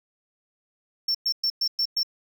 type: tone bursts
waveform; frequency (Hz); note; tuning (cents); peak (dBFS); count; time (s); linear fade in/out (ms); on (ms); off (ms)
triangle; 5420; E8; +47; -20; 6; 1.08-2.032; 5; 67; 110
effects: none